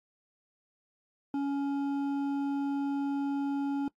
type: tone with hard clipping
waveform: triangle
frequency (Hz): 280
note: C#4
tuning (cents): +18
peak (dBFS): -30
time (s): 1.34-3.88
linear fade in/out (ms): 2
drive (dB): 11
effects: noise-tail reverb RT60 0.1 s tail -22 dB re dry + AAC 48 kbps